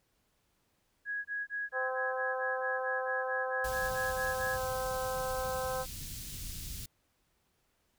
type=tone bursts; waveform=sine; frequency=1661.2 Hz; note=G#6; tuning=in tune; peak=-33 dBFS; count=16; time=1.05-4.58 s; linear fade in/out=50 ms; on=200 ms; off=22 ms
type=harmonic tone; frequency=258.6 Hz; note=C4; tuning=20 cents flat; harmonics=2 / 3 / 4 / 5 / 6; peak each=-35 / -39 / -41 / -43 / -45 dBFS; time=1.72-5.86 s; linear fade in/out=50 ms
type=band-stop noise; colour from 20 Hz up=pink; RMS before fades=-42 dBFS; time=3.64-6.86 s; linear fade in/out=5 ms; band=140 to 4200 Hz; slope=12 dB/octave
effects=pink hiss -75 dBFS RMS until 7.98 s